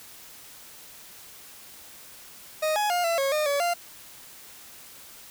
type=tone with pitch steps; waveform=40% pulse; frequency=622 / 838 / 708 / 672 / 547 / 608 / 568 / 695 Hz; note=D#5 / G#5 / F5 / E5 / C#5 / D#5 / C#5 / F5; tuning=-1 / +15 / +23 / +33 / -23 / -40 / +42 / -9 cents; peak=-22 dBFS; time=2.62-3.74 s; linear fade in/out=10 ms; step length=140 ms; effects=white hiss -47 dBFS RMS until 5.3 s